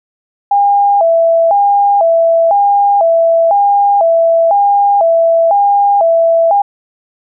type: tone with vibrato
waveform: sine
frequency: 732 Hz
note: F#5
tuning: 19 cents flat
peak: -6 dBFS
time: 0.51-6.62 s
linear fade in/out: 5 ms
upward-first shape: square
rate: 1 Hz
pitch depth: 170 cents each way
effects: none